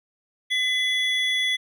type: tone pair together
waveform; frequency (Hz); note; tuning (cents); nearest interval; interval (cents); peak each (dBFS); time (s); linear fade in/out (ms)
triangle; 2023 / 3402; B6 / G#7; +41 / +41; major sixth; 900; -22; 0.5-1.57; 20
effects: none